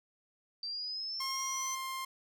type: linear sweep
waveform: sine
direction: up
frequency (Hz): 4644 to 6110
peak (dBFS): -36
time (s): 0.63-1.75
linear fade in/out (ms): 2
type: tone with pitch glide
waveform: sawtooth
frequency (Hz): 1068 to 1056.3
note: C6 to C6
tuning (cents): +35 to +16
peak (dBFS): -33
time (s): 1.2-2.05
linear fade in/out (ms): 5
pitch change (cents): -19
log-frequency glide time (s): 1.39-1.72
effects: none